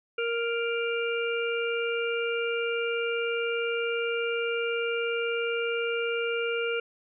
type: harmonic tone with a mistuned harmonic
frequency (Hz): 466.2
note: A#4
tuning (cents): 0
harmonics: 1 / 3 / 5 / 6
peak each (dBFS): -28 / -33 / -35 / -36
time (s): 0.18-6.8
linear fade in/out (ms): 5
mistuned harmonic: 5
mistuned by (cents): +20
effects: none